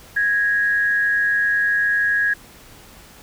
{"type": "tone pair together", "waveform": "sine", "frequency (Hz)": [1654.6, 1864.7], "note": ["G#6", "A#6"], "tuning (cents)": [-7, 0], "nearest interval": "major second", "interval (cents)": 207, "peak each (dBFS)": [-16, -26], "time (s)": [0.16, 2.34], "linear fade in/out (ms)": 10, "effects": ["pink hiss -45 dBFS RMS until 3.22 s"]}